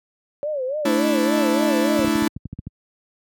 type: tone with vibrato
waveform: sine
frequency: 558 Hz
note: C#5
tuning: 11 cents sharp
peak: -22 dBFS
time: 0.43-2.05 s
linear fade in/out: 0 ms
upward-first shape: sine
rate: 3.5 Hz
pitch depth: 170 cents each way
type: chord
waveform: 45% pulse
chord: A suspended fourth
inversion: none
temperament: equal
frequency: 220 / 293.7 / 329.6 Hz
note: A3 / D4 / E4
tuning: 0 / 0 / 0 cents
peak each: -23 / -22 / -22 dBFS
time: 0.85-2.28 s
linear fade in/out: 5 ms
type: clicks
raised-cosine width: 5 ms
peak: -17 dBFS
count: 10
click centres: 1.993 / 2.046 / 2.077 / 2.155 / 2.223 / 2.365 / 2.456 / 2.53 / 2.59 / 2.67 s
effects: high-pass 80 Hz 12 dB/octave